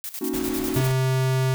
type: noise with tremolo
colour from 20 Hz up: blue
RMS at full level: -32 dBFS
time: 0.04-0.87 s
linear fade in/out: 0 ms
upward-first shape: square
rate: 10 Hz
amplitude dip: 75%
type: chord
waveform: triangle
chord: D# minor seventh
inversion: second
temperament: equal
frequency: 233.1 / 277.2 / 311.1 / 370 Hz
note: A#3 / C#4 / D#4 / F#4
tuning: 0 / 0 / 0 / 0 cents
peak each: -30 / -27 / -28 / -27 dBFS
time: 0.21-0.81 s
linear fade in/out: 5 ms
type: noise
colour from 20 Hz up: pink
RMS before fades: -35 dBFS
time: 0.33-0.92 s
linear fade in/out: 5 ms
type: tone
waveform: square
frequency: 130.81 Hz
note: C3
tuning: in tune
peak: -20 dBFS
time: 0.76-1.54 s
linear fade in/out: 0 ms
effects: none